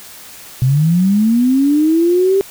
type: linear sweep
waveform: sine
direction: up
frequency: 123.8 to 395.6 Hz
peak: -9 dBFS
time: 0.62-2.41 s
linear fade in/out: 0 ms
effects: white hiss -36 dBFS RMS until 2.5 s